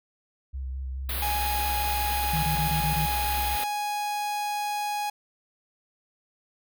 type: tone with vibrato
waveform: sine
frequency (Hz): 65.8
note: C2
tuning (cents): +10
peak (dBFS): -30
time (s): 0.53-3.57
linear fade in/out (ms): 20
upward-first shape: square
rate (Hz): 4.7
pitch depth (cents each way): 21
type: band-stop noise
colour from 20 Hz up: white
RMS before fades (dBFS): -32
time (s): 1.09-3.64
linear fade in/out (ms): 2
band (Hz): 4500 to 10000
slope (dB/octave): 48
type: tone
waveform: 45% pulse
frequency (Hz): 830.6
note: G#5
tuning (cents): 0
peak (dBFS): -27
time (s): 1.22-5.1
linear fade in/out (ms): 5
type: tone bursts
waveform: sine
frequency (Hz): 155.56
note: D#3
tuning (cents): 0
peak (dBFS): -26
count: 6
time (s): 2.33-3.06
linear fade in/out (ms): 5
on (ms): 100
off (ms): 26
effects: none